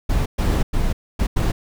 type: noise bursts at uneven times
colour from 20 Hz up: brown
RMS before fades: -18 dBFS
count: 5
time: 0.09-0.26 / 0.38-0.63 / 0.73-0.93 / 1.19-1.27 / 1.36-1.52 s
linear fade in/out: 10 ms
effects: none